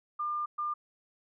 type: tone bursts at uneven times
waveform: sine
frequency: 1200 Hz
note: D6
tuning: 37 cents sharp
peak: -30 dBFS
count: 2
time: 0.19-0.46 / 0.58-0.74 s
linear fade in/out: 10 ms
effects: none